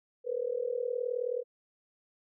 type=tone with amplitude modulation; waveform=sine; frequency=489.3 Hz; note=B4; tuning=16 cents flat; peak=-26 dBFS; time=0.24-1.44 s; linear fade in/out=50 ms; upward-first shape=sine; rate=39.1 Hz; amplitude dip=90%; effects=none